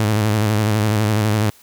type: tone with vibrato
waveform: sawtooth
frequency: 106.8 Hz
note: G#2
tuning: 49 cents sharp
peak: -11 dBFS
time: 0-1.5 s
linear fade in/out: 0 ms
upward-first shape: square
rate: 12 Hz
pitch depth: 51 cents each way
effects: white hiss -49 dBFS RMS until 1.62 s